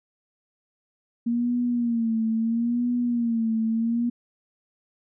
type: tone with vibrato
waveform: sine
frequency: 233 Hz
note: A#3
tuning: 1 cent flat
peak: -21 dBFS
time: 1.26-4.1 s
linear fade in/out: 10 ms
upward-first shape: sine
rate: 0.75 Hz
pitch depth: 77 cents each way
effects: none